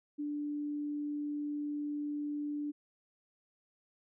sine tone, 293.7 Hz, D4, in tune, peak -34 dBFS, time 0.18-2.72 s, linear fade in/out 20 ms, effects none

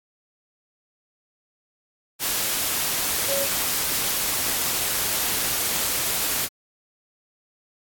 sine tone in noise, 554.4 Hz, C#5, in tune, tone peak -24 dBFS, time 3.27-3.48 s, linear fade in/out 50 ms, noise white, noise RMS -24 dBFS, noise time 2.19-6.49 s, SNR -3 dB, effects AAC 64 kbps

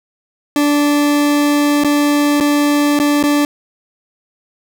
40% pulse tone with dropouts, 291.5 Hz, D4, 13 cents flat, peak -10 dBFS, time 0.56-3.45 s, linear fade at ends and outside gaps 1 ms, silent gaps 1.837-1.846 / 2.401-2.408 / 2.99-2.999 / 3.228-3.237 s, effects none

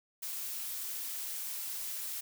blue noise, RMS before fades -39 dBFS, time 0.22-2.21 s, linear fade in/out 10 ms, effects none

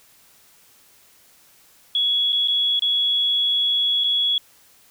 sine tone with dropouts, 3361 Hz, G#7, 20 cents sharp, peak -17 dBFS, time 1.95-4.38 s, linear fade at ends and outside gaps 2 ms, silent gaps 2.323-2.328 / 2.476-2.482 / 2.794-2.821 / 4.038-4.042 s, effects white hiss -54 dBFS RMS until 4.9 s

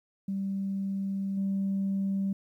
sine tone with level steps, 195.2 Hz, G3, 7 cents flat, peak -28 / -25 dBFS, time 0.28-2.33 s, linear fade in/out 5 ms, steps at 1.37 s, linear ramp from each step 5 ms, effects tanh soft clip ceiling -23 dBFS + 11-bit

